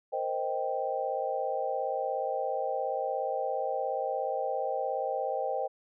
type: chord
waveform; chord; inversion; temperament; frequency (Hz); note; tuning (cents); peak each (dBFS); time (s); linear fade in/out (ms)
sine; C minor seventh; third; equal; 466.2 / 523.3 / 622.3 / 784; Bb4 / C5 / Eb5 / G5; 0 / 0 / 0 / 0; -38 / -33 / -35 / -33; 0.12-5.68; 20
effects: none